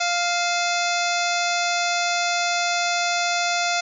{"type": "harmonic tone with a mistuned harmonic", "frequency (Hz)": 698.5, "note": "F5", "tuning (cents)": 0, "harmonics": [1, 2, 3, 4, 5, 6, 7, 8, 9, 10], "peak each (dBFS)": [-24, -27, -29, -30, -31, -32, -32, -33, -34, -34], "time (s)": [0, 3.81], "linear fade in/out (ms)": 10, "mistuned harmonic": 4, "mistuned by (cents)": -140, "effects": []}